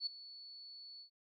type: tone with ADSR envelope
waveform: sine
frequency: 4435 Hz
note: C#8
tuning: in tune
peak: -33 dBFS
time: 0-1.1 s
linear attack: 64 ms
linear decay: 10 ms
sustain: -17 dB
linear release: 96 ms
effects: none